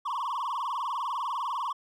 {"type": "tone with vibrato", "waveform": "triangle", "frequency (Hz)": 1039, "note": "C6", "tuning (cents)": -12, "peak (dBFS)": -27, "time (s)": [0.05, 1.73], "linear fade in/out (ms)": 10, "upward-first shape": "triangle", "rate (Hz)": 20, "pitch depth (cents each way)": 250, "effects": []}